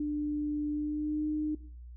sine tone with pitch glide, 296.9 to 304.5 Hz, D4 to D#4, +19 to -37 cents, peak -29 dBFS, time 0-1.55 s, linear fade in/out 5 ms, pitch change +44 cents, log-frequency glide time 0.7-1.27 s, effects noise-tail reverb RT60 0.5 s tail -18 dB re dry + added 60 Hz sine -44 dBFS peak until 1.96 s

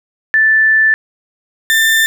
sine / 35% pulse tone pair in turn, 1760 / 1786.6 Hz, A6 / A6, 0 / +26 cents, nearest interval unison, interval 26 cents, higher second, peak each -7 dBFS, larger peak neither, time 0.34-0.94 / 1.7-2.06 s, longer first, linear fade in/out 0 ms, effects none

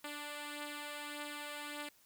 5% pulse beating tone pair, 293.7 / 295.4 Hz, D4 / D4, 0 / +10 cents, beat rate 1.7 Hz, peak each -32 / -38 dBFS, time 0.04-1.89 s, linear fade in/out 5 ms, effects white hiss -67 dBFS RMS until 2.05 s

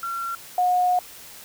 sine tone pair in turn, 1366 / 723.6 Hz, F6 / F#5, -39 / -39 cents, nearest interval major seventh, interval 1100 cents, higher first, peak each -26 / -17 dBFS, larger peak second, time 0.03-0.35 / 0.58-0.99 s, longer second, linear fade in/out 2 ms, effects white hiss -43 dBFS RMS until 1.44 s

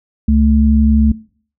sine tone pair together, 69 / 219.1 Hz, C#2 / A3, -7 / -7 cents, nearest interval octave + minor sixth, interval 2000 cents, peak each -11 dBFS, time 0.28-1.12 s, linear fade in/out 5 ms, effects noise-tail reverb RT60 0.5 s tail -21 dB re dry

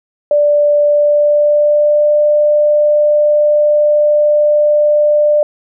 sine tone with pitch glide, 587.3 to 595.5 Hz, D5 to D5, 0 to +24 cents, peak -7 dBFS, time 0.31-5.43 s, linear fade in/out 2 ms, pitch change +24 cents, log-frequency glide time 0.84-2.16 s, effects none

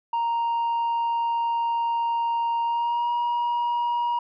sine tone with pitch glide, 932.3 to 954.1 Hz, A#5 to A#5, 0 to +40 cents, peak -19 dBFS, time 0.13-4.19 s, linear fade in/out 5 ms, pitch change +40 cents, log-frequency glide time 2.63-3.11 s, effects tanh soft clip ceiling -21 dBFS

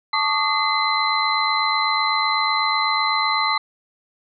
sine tone cluster, 878 / 1130 / 1218 / 2057 / 4058 Hz, A5 / C#6 / D#6 / C7 / B7, -4 / +33 / -37 / -30 / +46 cents, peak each -24 dBFS, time 0.13-3.58 s, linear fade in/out 5 ms, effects none

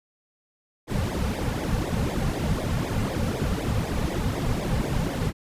brown noise with flanger, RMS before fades -26 dBFS, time 0.87-5.33 s, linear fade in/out 50 ms, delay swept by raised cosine 0.68 to 3.18 ms, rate 4 Hz, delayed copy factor -1, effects resampled to 32000 Hz

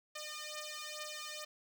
5% pulse beating tone pair, 605 / 607.3 Hz, D#5 / D#5, -49 / -42 cents, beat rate 2.3 Hz, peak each -34 / -34 dBFS, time 0.15-1.45 s, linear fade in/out 10 ms, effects none

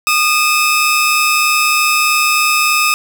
sawtooth tone pair together, 1224.9 / 2593 Hz, D#6 / E7, -27 / -29 cents, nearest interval octave + minor second, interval 1298 cents, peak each -10 dBFS, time 0.07-2.94 s, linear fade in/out 0 ms, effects none

